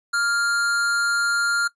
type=tone with amplitude modulation; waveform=square; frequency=1400 Hz; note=F6; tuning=4 cents sharp; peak=-18 dBFS; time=0.13-1.68 s; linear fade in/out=10 ms; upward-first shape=sine; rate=253 Hz; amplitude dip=40%; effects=noise-tail reverb RT60 0.1 s tail -19 dB re dry + resampled to 22050 Hz